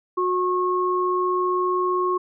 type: tone pair together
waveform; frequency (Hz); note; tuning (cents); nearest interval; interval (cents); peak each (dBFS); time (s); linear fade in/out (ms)
sine; 363.9 / 1089.6; F#4 / C#6; -29 / -30; octave + perfect fifth; 1899; -22; 0.17-2.18; 10
effects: none

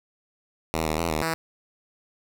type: tone with pitch steps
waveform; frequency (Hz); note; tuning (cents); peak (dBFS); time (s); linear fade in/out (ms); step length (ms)
5% pulse; 80.3 / 77.8 / 83.8 / 77.6 / 162.6; E2 / D#2 / E2 / D#2 / E3; -45 / 0 / +29 / -4 / -23; -13; 0.74-1.34; 0; 120
effects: none

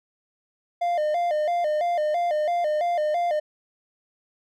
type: tone with vibrato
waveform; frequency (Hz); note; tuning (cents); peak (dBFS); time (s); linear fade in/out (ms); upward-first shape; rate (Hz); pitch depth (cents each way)
triangle; 650; E5; -24; -19; 0.81-3.4; 10; square; 3; 120
effects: none

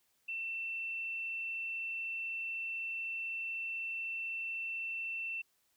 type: tone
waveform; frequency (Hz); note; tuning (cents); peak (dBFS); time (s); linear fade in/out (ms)
sine; 2686; E7; +32; -36; 0.28-5.42; 10
effects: white hiss -75 dBFS RMS until 5.76 s

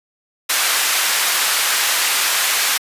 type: high-pass noise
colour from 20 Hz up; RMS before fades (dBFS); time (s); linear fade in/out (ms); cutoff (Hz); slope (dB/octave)
pink; -17; 0.49-2.78; 10; 1300; 12
effects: resampled to 32000 Hz

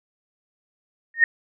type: tone with exponential growth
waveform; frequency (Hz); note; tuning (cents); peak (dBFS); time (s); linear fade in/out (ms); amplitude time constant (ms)
sine; 1846; A#6; -17; -7; 1.14-1.24; 2; 21
effects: none

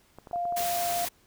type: clicks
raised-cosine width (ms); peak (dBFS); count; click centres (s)
1; -30; 7; 0.186 / 0.272 / 0.312 / 0.359 / 0.454 / 0.524 / 0.605
type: tone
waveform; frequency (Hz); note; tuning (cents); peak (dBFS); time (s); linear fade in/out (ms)
sine; 698.5; F5; 0; -27; 0.33-1.05; 2
type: noise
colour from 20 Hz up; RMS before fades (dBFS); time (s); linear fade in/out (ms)
white; -33; 0.56-1.09; 10
effects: pink hiss -63 dBFS RMS until 1.26 s

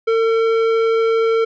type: tone with tanh clipping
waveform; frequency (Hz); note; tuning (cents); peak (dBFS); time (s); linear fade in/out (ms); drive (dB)
triangle; 452.1; A4; +47; -15; 0.07-1.45; 10; 17
effects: none

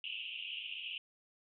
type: band-pass noise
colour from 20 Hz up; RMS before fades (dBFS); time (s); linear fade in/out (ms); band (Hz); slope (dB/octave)
pink; -43; 0.04-0.98; 2; 2600 to 3100; 96
effects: none

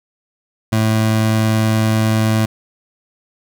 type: tone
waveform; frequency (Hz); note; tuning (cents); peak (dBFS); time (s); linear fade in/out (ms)
25% pulse; 109.9; A2; -2; -9; 0.72-2.46; 10
effects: none

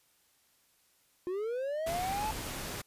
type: linear sweep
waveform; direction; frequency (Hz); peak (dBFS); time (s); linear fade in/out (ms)
triangle; up; 349.2 to 880; -30; 1.27-2.31; 0
type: noise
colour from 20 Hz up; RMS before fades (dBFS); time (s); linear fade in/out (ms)
pink; -39; 1.86-2.82; 10
effects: white hiss -69 dBFS RMS until 2.86 s + resampled to 32000 Hz

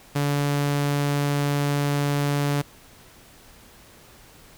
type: tone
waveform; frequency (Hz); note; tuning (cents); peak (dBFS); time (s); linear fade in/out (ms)
sawtooth; 143.6; D3; -39; -17; 0.15-2.62; 10
effects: pink hiss -50 dBFS RMS until 4.57 s

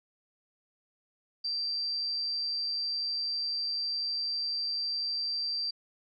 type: tone with amplitude modulation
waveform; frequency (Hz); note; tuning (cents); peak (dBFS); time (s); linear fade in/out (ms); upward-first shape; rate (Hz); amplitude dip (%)
sine; 4699; D8; 0; -28; 1.44-5.71; 10; sine; 152; 35
effects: none

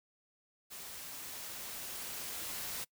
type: noise with level ramp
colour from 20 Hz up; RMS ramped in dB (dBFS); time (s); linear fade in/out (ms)
white; -47 to -40; 0.7-2.85; 20
effects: noise-tail reverb RT60 0.1 s tail -24 dB re dry

